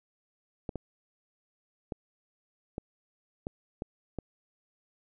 clicks, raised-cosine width 2 ms, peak -21 dBFS, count 7, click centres 0.692 / 0.757 / 1.922 / 2.781 / 3.469 / 3.821 / 4.187 s, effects none

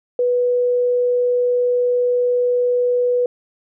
sine tone, 491.4 Hz, B4, 9 cents flat, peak -14 dBFS, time 0.19-3.26 s, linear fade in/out 2 ms, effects none

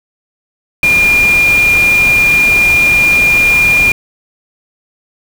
sine tone in noise, 2411 Hz, D7, 45 cents sharp, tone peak -6 dBFS, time 0.83-3.92 s, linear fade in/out 2 ms, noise pink, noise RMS -20 dBFS, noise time 0.83-3.92 s, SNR +11 dB, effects none

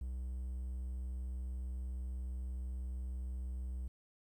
triangle tone, 63.1 Hz, B1, 38 cents sharp, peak -36 dBFS, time 0.01-3.88 s, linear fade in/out 5 ms, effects 12-bit

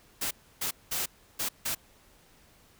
white noise bursts at uneven times, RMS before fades -31 dBFS, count 5, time 0.21-0.31 / 0.61-0.71 / 0.91-1.06 / 1.39-1.49 / 1.65-1.75 s, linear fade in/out 10 ms, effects pink hiss -60 dBFS RMS until 2.79 s

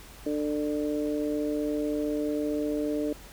harmonic tone, 148.7 Hz, D3, 22 cents sharp, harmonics 2 / 3 / 4, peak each -28 / -32 / -34 dBFS, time 0.26-3.13 s, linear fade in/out 5 ms, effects added 48 Hz sine -49 dBFS peak until 3.32 s + pink hiss -49 dBFS RMS until 3.32 s

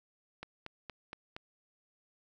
click train, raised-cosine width 0.3 ms, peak -26 dBFS, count 5, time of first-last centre 0.43-1.365 s, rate 4.28 Hz, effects none

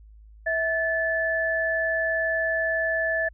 sine tone pair together, 650.9 / 1739 Hz, E5 / A6, -22 / -21 cents, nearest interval octave + perfect fourth, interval 1701 cents, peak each -26 / -24 dBFS, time 0.46-3.29 s, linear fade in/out 10 ms, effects added 53 Hz sine -46 dBFS peak until 3.33 s

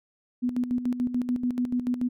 sine tone with tremolo, 246.9 Hz, B3, in tune, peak -22 dBFS, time 0.42-2.09 s, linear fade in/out 20 ms, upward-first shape square, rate 6.9 Hz, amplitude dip 65%, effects none

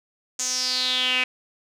sawtooth tone with band-pass filter sweep, 253.9 Hz, B3, 48 cents sharp, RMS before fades -24 dBFS, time 0.39-1.24 s, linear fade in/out 5 ms, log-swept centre 6800 to 2500 Hz, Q 6.1, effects none

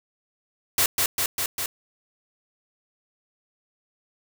white noise with echo, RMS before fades -20 dBFS, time 0.78-0.86 s, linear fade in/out 2 ms, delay 200 ms, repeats 4, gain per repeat -2 dB, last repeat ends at 1.66 s, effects none

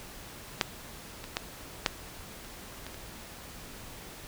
clicks, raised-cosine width 0.2 ms, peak -6 / -23 / -11 / -6 / -29 / -23 / -28 dBFS, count 7, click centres 0.612 / 1.241 / 1.369 / 1.862 / 2.447 / 2.866 / 2.944 s, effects pink hiss -46 dBFS RMS until 4.27 s

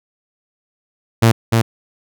sawtooth tone with echo, 114.3 Hz, A#2, 34 cents flat, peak -4 dBFS, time 1.22-1.32 s, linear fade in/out 10 ms, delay 300 ms, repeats 1, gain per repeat -3 dB, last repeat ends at 1.62 s, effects none

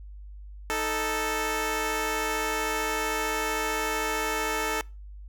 10% pulse tone pair together, 311.1 / 440 Hz, D#4 / A4, 0 / 0 cents, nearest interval tritone, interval 600 cents, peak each -25 / -19 dBFS, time 0.7-4.81 s, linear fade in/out 0 ms, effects noise-tail reverb RT60 0.3 s tail -25 dB re dry + added 50 Hz sine -40 dBFS peak until 5.28 s

